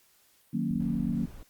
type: chord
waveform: sine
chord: D# minor seventh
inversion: none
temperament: equal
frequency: 155.56 / 185 / 233.1 / 277.2 Hz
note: D#3 / F#3 / A#3 / C#4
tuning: 0 / 0 / 0 / 0 cents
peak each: -34 / -32 / -30 / -36 dBFS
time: 0.53-1.26 s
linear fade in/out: 10 ms
type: click train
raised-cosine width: 5 ms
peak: -29 dBFS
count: 12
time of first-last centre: 0.71-1.244 s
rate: 20.6 Hz
type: noise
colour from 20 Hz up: brown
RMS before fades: -45 dBFS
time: 0.8-1.43 s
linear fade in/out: 2 ms
effects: white hiss -64 dBFS RMS until 1.49 s + Opus 48 kbps